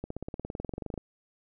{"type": "accelerating click train", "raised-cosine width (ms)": 2, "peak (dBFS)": -22, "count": 20, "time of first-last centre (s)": [0.04, 0.977], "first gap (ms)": 64, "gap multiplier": 0.97, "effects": []}